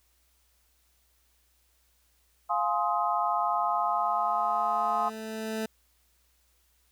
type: chord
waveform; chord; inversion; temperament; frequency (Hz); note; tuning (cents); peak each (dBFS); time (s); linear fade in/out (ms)
sine; F minor seventh; none; just; 698.5 / 838.1 / 1047.7 / 1257.2; F5 / Ab5 / C6 / Eb6; 0 / +16 / +2 / +18; -30; 2.49-5.1; 20
type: tone with exponential growth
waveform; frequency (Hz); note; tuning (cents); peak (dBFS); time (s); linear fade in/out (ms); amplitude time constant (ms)
20% pulse; 219.9; A3; -1; -24; 3.22-5.66; 5; 530
effects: added 60 Hz sine -69 dBFS peak until 6.91 s + white hiss -69 dBFS RMS until 6.91 s